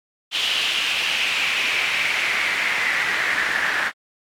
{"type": "noise with band-pass filter sweep", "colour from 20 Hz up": "pink", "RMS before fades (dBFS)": -22, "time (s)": [0.31, 3.92], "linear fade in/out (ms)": 50, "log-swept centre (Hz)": [3100, 1700], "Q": 4.2, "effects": ["AAC 64 kbps"]}